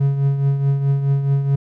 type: tone with tremolo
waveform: triangle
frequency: 138.9 Hz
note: C#3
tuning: 4 cents sharp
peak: -10 dBFS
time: 0-1.56 s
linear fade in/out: 10 ms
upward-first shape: triangle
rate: 4.7 Hz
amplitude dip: 60%
effects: none